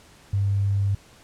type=tone with tanh clipping; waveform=triangle; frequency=99.5 Hz; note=G2; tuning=26 cents sharp; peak=-19 dBFS; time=0.33-0.95 s; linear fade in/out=5 ms; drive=3 dB; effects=pink hiss -52 dBFS RMS until 1.23 s + low-pass 10000 Hz 12 dB/octave